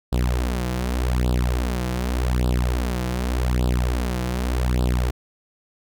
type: tone with flanger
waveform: sawtooth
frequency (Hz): 61.74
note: B1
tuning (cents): 0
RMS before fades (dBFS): -22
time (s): 0.12-5.11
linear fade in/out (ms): 10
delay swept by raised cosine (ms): 0.23 to 5.93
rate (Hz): 0.85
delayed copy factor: +0.85
effects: none